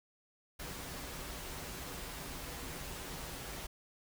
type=noise with comb filter; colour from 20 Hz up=pink; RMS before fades=-44 dBFS; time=0.59-3.67 s; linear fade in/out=10 ms; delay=9.3 ms; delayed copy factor=-0.5; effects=none